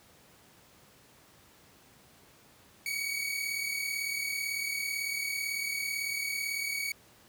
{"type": "tone pair together", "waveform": "sawtooth", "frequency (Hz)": [2225, 2263], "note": ["C#7", "C#7"], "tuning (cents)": [6, 35], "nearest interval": "unison", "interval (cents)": 29, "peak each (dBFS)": [-33, -30], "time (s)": [2.86, 6.92], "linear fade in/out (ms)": 2, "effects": ["pink hiss -59 dBFS RMS until 7.28 s", "high-pass 80 Hz 12 dB/octave"]}